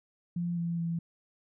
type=tone with pitch steps; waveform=sine; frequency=173.1 / 169.7 / 167.8 Hz; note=F3 / F3 / E3; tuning=-15 / -49 / +31 cents; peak=-29 dBFS; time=0.36-0.99 s; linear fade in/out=5 ms; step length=210 ms; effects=none